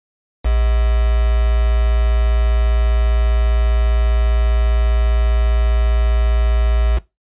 sine tone with quantisation, 57.5 Hz, A#1, 23 cents flat, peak -12 dBFS, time 0.44-6.99 s, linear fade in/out 20 ms, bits 4, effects noise-tail reverb RT60 0.2 s tail -19 dB re dry + resampled to 8000 Hz

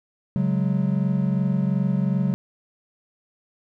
triangle chord, C# suspended fourth, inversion none, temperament equal, 138.59 / 185 / 207.7 Hz, C#3 / F#3 / G#3, 0 / 0 / 0 cents, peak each -22 / -20 / -25 dBFS, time 0.36-2.34 s, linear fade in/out 0 ms, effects none

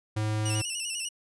square tone, 107.6 Hz, A2, 38 cents flat, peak -27 dBFS, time 0.16-0.62 s, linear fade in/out 10 ms
10% pulse tone with vibrato, 2794 Hz, F7, in tune, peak -22 dBFS, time 0.45-1.09 s, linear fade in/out 10 ms, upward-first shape square, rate 10 Hz, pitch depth 67 cents each way
effects resampled to 24000 Hz

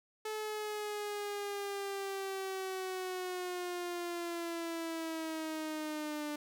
sawtooth linear sweep, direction down, 433 to 295.9 Hz, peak -33 dBFS, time 0.25-6.36 s, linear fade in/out 5 ms, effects none

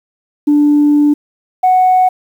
sine tone pair in turn, 293.7 / 740.1 Hz, D4 / F#5, 0 / 0 cents, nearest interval octave + major third, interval 1600 cents, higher second, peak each -5 dBFS, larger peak neither, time 0.47-1.14 / 1.63-2.09 s, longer first, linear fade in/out 10 ms, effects tanh soft clip ceiling -3 dBFS + 7-bit

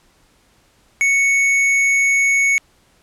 sine tone with hard clipping, 2217 Hz, C#7, in tune, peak -14 dBFS, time 1.01-2.58 s, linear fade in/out 0 ms, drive 8 dB, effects pink hiss -56 dBFS RMS until 3.02 s + low-pass 11000 Hz 12 dB/octave

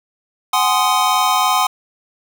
square chord, Ab dominant seventh, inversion third, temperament just, 747.5 / 830.6 / 1038.3 / 1245.9 Hz, Gb5 / Ab5 / C6 / Eb6, +17 / 0 / -14 / +2 cents, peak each -20 / -21 / -18 / -20 dBFS, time 0.53-1.67 s, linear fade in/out 5 ms, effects none

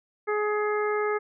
harmonic tone, 420.3 Hz, G#4, 21 cents sharp, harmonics 1 / 2 / 3 / 4 / 5, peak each -25 / -34 / -31 / -36 / -36 dBFS, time 0.27-1.19 s, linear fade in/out 20 ms, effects none

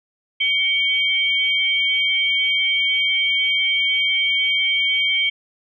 sine tone pair together, 2251 / 3155 Hz, C#7 / G7, +26 / +10 cents, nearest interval tritone, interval 584 cents, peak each -19 dBFS, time 0.4-5.3 s, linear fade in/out 10 ms, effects none

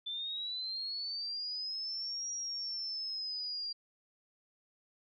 sine linear two-way sweep, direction up then down, 3514 to 5700 to 4740 Hz, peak -36 dBFS, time 0.06-3.73 s, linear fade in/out 10 ms, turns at 2.31 s, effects none

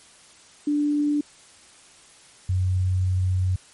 sine tone pair in turn, 293.7 / 92.51 Hz, D4 / F#2, 0 / 0 cents, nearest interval octave + minor sixth, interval 2000 cents, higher first, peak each -19 dBFS, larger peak neither, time 0.67-1.21 / 2.49-3.56 s, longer second, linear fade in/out 5 ms, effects white hiss -51 dBFS RMS until 3.73 s + MP3 48 kbps

